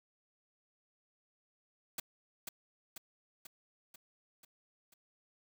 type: noise with echo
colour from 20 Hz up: white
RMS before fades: -38 dBFS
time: 1.98-2 s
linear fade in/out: 5 ms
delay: 490 ms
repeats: 6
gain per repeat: -4 dB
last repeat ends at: 4.94 s
effects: none